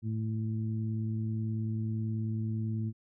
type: harmonic tone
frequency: 110.2 Hz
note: A2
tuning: 3 cents sharp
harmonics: 1 / 2 / 3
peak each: -31 / -36 / -45 dBFS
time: 0.02-2.93 s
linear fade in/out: 50 ms
effects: none